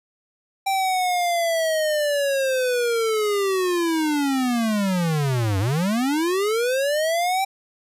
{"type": "linear two-way sweep", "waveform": "square", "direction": "down then up", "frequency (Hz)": [784, 92.5, 784], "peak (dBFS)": -20, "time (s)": [0.66, 7.45], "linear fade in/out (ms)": 10, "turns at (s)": 5.59, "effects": ["resampled to 32000 Hz"]}